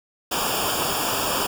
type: noise with comb filter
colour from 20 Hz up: pink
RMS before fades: -24 dBFS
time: 0.31-1.47 s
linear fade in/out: 10 ms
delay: 0.49 ms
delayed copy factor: -0.9
effects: none